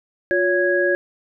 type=tone cluster; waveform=sine; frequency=356.1 / 563 / 1656 Hz; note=F4 / C#5 / G#6; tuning=+34 / +27 / -5 cents; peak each=-20 dBFS; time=0.31-0.95 s; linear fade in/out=0 ms; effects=none